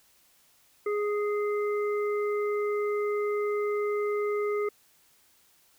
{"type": "harmonic tone", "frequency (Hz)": 415.3, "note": "G#4", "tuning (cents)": 0, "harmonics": [1, 3, 5], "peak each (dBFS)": [-26, -36, -40], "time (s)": [0.86, 4.69], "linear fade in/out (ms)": 5, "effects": ["white hiss -63 dBFS RMS until 5.78 s"]}